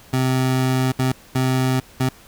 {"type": "tone bursts at uneven times", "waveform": "25% pulse", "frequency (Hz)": 129.7, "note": "C3", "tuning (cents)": -15, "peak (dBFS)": -13, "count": 4, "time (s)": [[0.13, 0.92], [0.99, 1.12], [1.35, 1.8], [2, 2.09]], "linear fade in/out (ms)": 5, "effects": ["pink hiss -47 dBFS RMS until 2.27 s"]}